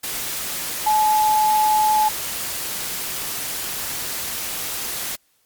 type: tone in noise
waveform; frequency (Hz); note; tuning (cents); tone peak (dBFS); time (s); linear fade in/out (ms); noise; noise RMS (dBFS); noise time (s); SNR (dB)
sine; 857; A5; -46; -14; 0.86-2.09; 10; white; -27; 0.03-5.16; +10
effects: white hiss -63 dBFS RMS until 5.45 s + MP3 96 kbps